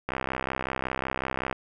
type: click train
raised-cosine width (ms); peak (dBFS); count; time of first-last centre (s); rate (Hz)
0.5; -13; 95; 0.09-1.527; 65.4
effects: none